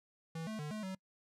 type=tone with pitch steps; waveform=square; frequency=163 / 217.7 / 149.7 / 214.8 / 189.2 Hz; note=E3 / A3 / D3 / A3 / F#3; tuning=-19 / -18 / +33 / -41 / +39 cents; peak=-40 dBFS; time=0.35-0.95 s; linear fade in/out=5 ms; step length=120 ms; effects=noise-tail reverb RT60 0.1 s tail -25 dB re dry + low-pass 10000 Hz 12 dB/octave